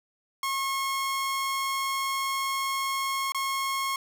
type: tone with dropouts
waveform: sawtooth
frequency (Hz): 1085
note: C#6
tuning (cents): -37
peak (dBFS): -23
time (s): 0.43-3.96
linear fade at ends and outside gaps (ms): 2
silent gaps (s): 3.321-3.346
effects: none